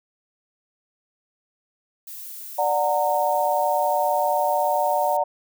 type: noise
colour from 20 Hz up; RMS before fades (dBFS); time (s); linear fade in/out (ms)
violet; -37; 2.07-5.17; 5
type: chord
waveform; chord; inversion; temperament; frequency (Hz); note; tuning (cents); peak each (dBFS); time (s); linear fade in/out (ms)
sine; D augmented; none; just; 587.3 / 734.2 / 917.7; D5 / F#5 / A#5; 0 / -14 / -27; -23; 2.58-5.24; 10
effects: none